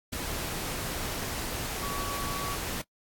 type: tone in noise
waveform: sine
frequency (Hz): 1132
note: C#6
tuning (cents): +36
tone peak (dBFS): -35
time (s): 1.82-2.56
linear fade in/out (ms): 10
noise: pink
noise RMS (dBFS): -34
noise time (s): 0.12-2.82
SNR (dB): -4
effects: noise-tail reverb RT60 0.1 s tail -23 dB re dry + AAC 64 kbps